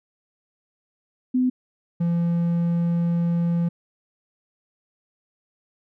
sine / triangle tone pair in turn, 253.4 / 170.6 Hz, B3 / F3, +45 / -40 cents, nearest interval perfect fifth, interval 685 cents, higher first, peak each -17 dBFS, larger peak neither, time 1.34-1.5 / 2-3.69 s, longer second, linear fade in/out 10 ms, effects none

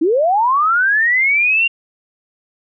sine linear sweep, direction up, 293.7 to 2794 Hz, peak -11 dBFS, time 0.01-1.68 s, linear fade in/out 10 ms, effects none

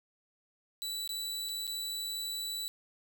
sawtooth tone with dropouts, 3951 Hz, B7, in tune, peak -32 dBFS, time 0.82-2.68 s, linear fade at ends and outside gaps 0 ms, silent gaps 1.076-1.092 / 1.488-1.492 / 1.669-1.676 s, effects none

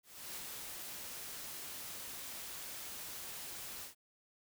white noise with ADSR envelope, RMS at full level -44 dBFS, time 0.03-3.95 s, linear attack 330 ms, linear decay 41 ms, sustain -2 dB, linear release 120 ms, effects none

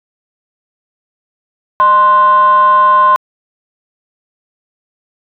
sine tone with frequency modulation, 1046.5 Hz, C6, in tune, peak -4 dBFS, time 1.8-3.16 s, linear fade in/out 0 ms, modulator 437 Hz, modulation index 0.37, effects tanh soft clip ceiling 0 dBFS

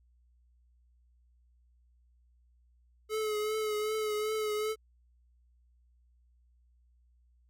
square tone with vibrato, 428.6 Hz, A4, 45 cents flat, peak -31 dBFS, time 3.09-4.76 s, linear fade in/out 50 ms, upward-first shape triangle, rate 2.6 Hz, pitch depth 36 cents each way, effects added 60 Hz sine -63 dBFS peak until 7.49 s

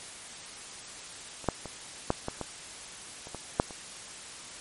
clicks, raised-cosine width 1 ms, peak -29 / -10 / -24 / -10 / -17 / -19 / -29 / -23 / -7 / -28 dBFS, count 10, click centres 1.443 / 1.487 / 1.657 / 2.104 / 2.284 / 2.413 / 3.271 / 3.347 / 3.599 / 3.708 s, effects white hiss -44 dBFS RMS until 4.6 s + MP3 48 kbps

